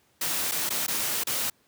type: noise with dropouts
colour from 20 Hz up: white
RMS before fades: -28 dBFS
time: 0.21-1.5 s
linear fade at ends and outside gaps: 5 ms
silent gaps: 0.514-0.518 / 0.693-0.703 / 0.866-0.88 / 1.237-1.269 s
effects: pink hiss -65 dBFS RMS until 1.67 s + high-pass 100 Hz 12 dB/octave